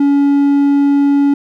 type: tone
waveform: triangle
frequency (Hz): 282.5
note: C#4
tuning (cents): +33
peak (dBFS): -6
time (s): 0-1.34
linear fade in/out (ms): 5
effects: none